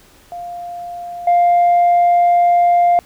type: tone with level steps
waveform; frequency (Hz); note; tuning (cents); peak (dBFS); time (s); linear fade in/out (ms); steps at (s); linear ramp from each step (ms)
sine; 700; F5; +4; -25 / -7; 0.32-2.99; 0; 1.27; 5
effects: tanh soft clip ceiling -7 dBFS + pink hiss -48 dBFS RMS until 3.05 s